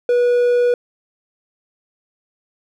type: tone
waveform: triangle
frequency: 486.4 Hz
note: B4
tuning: 26 cents flat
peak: -10 dBFS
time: 0.09-0.74 s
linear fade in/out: 2 ms
effects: none